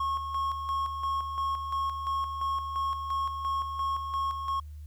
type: tone with tremolo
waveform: triangle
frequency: 1090 Hz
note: C#6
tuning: 29 cents flat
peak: -25 dBFS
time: 0-4.6 s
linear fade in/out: 5 ms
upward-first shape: square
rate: 2.9 Hz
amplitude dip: 50%
effects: added 75 Hz sine -40 dBFS peak until 4.86 s + white hiss -68 dBFS RMS until 4.86 s